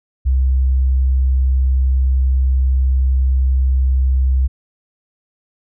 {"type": "tone", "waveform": "sine", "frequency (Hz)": 65.2, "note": "C2", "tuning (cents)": -5, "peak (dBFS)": -11, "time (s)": [0.25, 4.48], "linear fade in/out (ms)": 20, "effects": []}